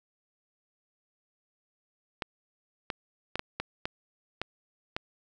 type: clicks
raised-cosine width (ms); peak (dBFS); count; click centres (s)
0.3; -15; 8; 2.222 / 2.902 / 3.356 / 3.394 / 3.6 / 3.855 / 4.416 / 4.965
effects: none

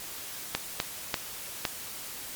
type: clicks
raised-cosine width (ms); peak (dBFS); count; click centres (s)
0.2; -8; 4; 0.55 / 0.801 / 1.142 / 1.652
effects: white hiss -40 dBFS RMS until 2.35 s + MP3 96 kbps

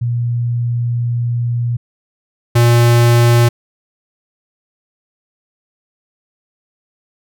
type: tone pair in turn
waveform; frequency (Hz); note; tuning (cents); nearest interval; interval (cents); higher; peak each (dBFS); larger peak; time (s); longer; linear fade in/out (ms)
sine / square; 119.5 / 118.85; A#2 / A#2; +43 / +34; unison; 9; first; -14 / -8; second; 0.01-1.77 / 2.55-3.49; first; 10
effects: none

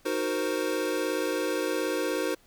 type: chord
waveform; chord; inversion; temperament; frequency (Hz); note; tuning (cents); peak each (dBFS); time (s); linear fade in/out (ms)
square; C half-diminished seventh; first; equal; 311.1 / 370 / 466.2 / 523.3; Eb4 / Gb4 / Bb4 / C5; 0 / 0 / 0 / 0; -33; 0.05-2.35; 10
effects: pink hiss -61 dBFS RMS until 2.46 s

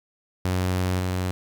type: tone with level steps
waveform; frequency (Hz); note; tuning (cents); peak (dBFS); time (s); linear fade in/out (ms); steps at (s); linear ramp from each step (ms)
sawtooth; 91.8; F#2; -13; -18 / -20; 0.45-1.31; 0; 0.99; 10
effects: 9-bit

